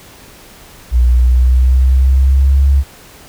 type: tone with pitch glide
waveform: sine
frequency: 60.7 to 68.93 Hz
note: B1 to C#2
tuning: -29 to -9 cents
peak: -6 dBFS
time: 0.91-2.84 s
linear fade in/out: 50 ms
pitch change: +220 cents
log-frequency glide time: 1.05-2.66 s
effects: pink hiss -39 dBFS RMS until 3.28 s